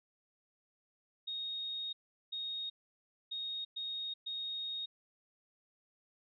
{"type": "tone bursts at uneven times", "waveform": "sine", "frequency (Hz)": 3729, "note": "A#7", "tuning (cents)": 0, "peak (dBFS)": -37, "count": 5, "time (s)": [[1.27, 1.93], [2.32, 2.7], [3.31, 3.65], [3.76, 4.14], [4.26, 4.86]], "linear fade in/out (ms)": 10, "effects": []}